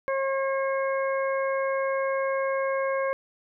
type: harmonic tone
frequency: 540 Hz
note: C#5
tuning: 45 cents flat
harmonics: 1 / 2 / 3 / 4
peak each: -25 / -31 / -35 / -37 dBFS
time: 0.08-3.13 s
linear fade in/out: 0 ms
effects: none